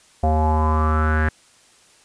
square tone with low-pass filter sweep, 77.78 Hz, D#2, in tune, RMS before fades -18 dBFS, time 0.23-1.29 s, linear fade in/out 5 ms, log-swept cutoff 700 to 1700 Hz, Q 7.5, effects white hiss -53 dBFS RMS until 2.04 s + resampled to 22050 Hz

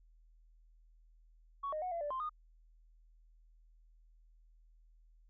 sine tone with pitch steps, 1117 / 617 / 732 / 679 / 586 / 1046 / 1228 Hz, C#6 / D#5 / F#5 / F5 / D5 / C6 / D#6, +13 / -15 / -19 / -49 / -4 / -1 / -23 cents, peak -35 dBFS, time 1.63-2.295 s, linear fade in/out 10 ms, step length 95 ms, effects tanh soft clip ceiling -31 dBFS + added 40 Hz sine -61 dBFS peak until 5.29 s

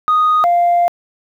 sine tone pair in turn, 1242 / 697 Hz, D#6 / F5, -3 / -4 cents, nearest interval minor seventh, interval 1001 cents, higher first, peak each -8 dBFS, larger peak neither, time 0.08-0.44 / 0.44-0.88 s, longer second, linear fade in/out 0 ms, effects tanh soft clip ceiling -7 dBFS + 8-bit

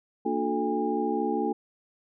sine tone cluster, 230.7 / 294.8 / 359.9 / 433.3 / 810 Hz, A#3 / D4 / F#4 / A4 / G#5, -18 / +7 / -48 / -27 / -43 cents, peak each -31 dBFS, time 0.25-1.53 s, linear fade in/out 10 ms, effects none

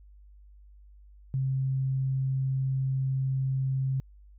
sine tone, 133.1 Hz, C3, 30 cents sharp, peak -25 dBFS, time 1.34-4 s, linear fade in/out 0 ms, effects added 50 Hz sine -50 dBFS peak until 4.38 s

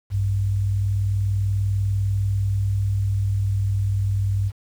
sine tone pair together, 58.84 / 99.1 Hz, A#1 / G2, +17 / +19 cents, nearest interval major sixth, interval 902 cents, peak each -29 / -19 dBFS, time 0.1-4.52 s, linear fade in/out 50 ms, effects 8-bit

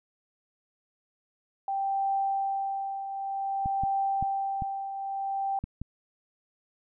sine tone with tremolo, 784 Hz, G5, in tune, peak -24 dBFS, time 1.68-5.59 s, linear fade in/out 2 ms, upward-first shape triangle, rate 0.54 Hz, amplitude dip 65%
clicks, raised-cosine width 5 ms, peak -22 dBFS, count 6, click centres 3.659 / 3.836 / 4.226 / 4.622 / 5.64 / 5.816 s
effects none

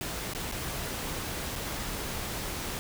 pink noise with dropouts, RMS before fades -35 dBFS, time 0.01-2.79 s, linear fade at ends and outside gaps 0 ms, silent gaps 0.335-0.349 / 0.514-0.522 / 1.555-1.56 s, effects none

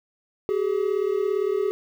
triangle tone pair together, 383.1 / 420.7 Hz, G4 / G#4, -40 / +22 cents, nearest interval major second, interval 162 cents, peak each -22 dBFS, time 0.49-1.71 s, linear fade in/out 0 ms, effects 9-bit

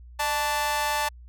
sawtooth tone with amplitude modulation, 880 Hz, A5, in tune, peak -16 dBFS, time 0.19-1.09 s, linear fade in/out 10 ms, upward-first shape sine, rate 276 Hz, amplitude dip 90%, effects added 60 Hz sine -43 dBFS peak until 1.28 s

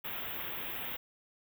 white band-stop noise, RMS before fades -39 dBFS, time 0.04-0.97 s, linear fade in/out 10 ms, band 3600 to 13000 Hz, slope 96 dB/octave, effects none

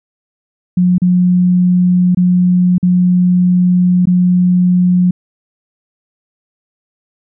sine tone with dropouts, 179.8 Hz, F#3, 49 cents flat, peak -7 dBFS, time 0.77-5.11 s, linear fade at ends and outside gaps 5 ms, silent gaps 0.982-1.018 / 2.148-2.171 / 2.782-2.828 / 4.056-4.071 s, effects none

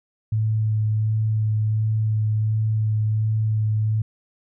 sine tone with vibrato, 108.6 Hz, A2, 22 cents flat, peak -18 dBFS, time 0.32-4.02 s, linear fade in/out 5 ms, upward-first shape sine, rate 1.4 Hz, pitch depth 13 cents each way, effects none

